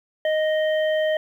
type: harmonic tone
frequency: 622 Hz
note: D#5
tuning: 1 cent flat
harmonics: 1 / 3 / 5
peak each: -19 / -29 / -34 dBFS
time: 0.25-1.17 s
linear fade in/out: 2 ms
effects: 9-bit